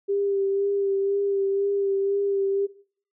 sine tone with vibrato, 396.4 Hz, G4, 19 cents sharp, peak -21 dBFS, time 0.08-2.67 s, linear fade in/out 20 ms, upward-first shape sine, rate 2 Hz, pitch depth 22 cents each way, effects noise-tail reverb RT60 0.5 s tail -18 dB re dry

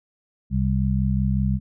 harmonic tone, 65.41 Hz, C2, in tune, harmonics 1 / 2 / 3, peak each -23 / -23 / -23 dBFS, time 0.5-1.6 s, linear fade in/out 50 ms, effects none

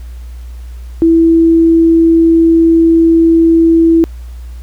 sine tone, 329.6 Hz, E4, in tune, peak -4 dBFS, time 1.02-4.04 s, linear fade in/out 0 ms, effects added 60 Hz sine -24 dBFS peak until 4.62 s + pink hiss -46 dBFS RMS until 4.62 s

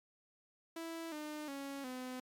sawtooth tone with pitch steps, 329.6 / 302.2 / 277.2 / 254.2 Hz, E4 / D4 / C#4 / C4, 0 / +50 / 0 / -50 cents, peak -38 dBFS, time 0.76-2.2 s, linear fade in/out 5 ms, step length 360 ms, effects MP3 96 kbps

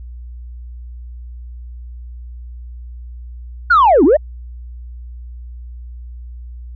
sine linear two-way sweep, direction down then up, 1489 to 246.9 to 653 Hz, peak -5 dBFS, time 3.7-4.17 s, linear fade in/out 10 ms, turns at 4.04 s, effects tanh soft clip ceiling -4 dBFS + added 60 Hz sine -29 dBFS peak until 6.75 s

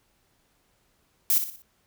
violet noise with echo, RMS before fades -21 dBFS, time 1.3-1.38 s, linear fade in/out 0 ms, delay 60 ms, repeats 4, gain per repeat -8 dB, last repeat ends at 1.62 s, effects pink hiss -68 dBFS RMS until 1.86 s

